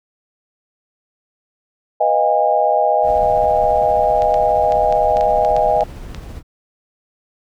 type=chord; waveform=sine; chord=F half-diminished seventh; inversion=second; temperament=equal with one note detuned; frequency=493.9 / 622.3 / 698.5 / 814 Hz; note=Cb5 / Eb5 / F5 / Ab5; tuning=0 / 0 / 0 / -35 cents; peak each=-21 / -16 / -19 / -16 dBFS; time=2-5.84 s; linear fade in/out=10 ms
type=noise with tremolo; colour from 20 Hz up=brown; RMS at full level=-29 dBFS; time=3.02-6.43 s; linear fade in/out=50 ms; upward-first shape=triangle; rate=15 Hz; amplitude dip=30%
type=clicks; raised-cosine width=0.2 ms; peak=-14 dBFS; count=10; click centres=4.221 / 4.342 / 4.722 / 4.925 / 5.17 / 5.21 / 5.449 / 5.565 / 5.808 / 6.147 s
effects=none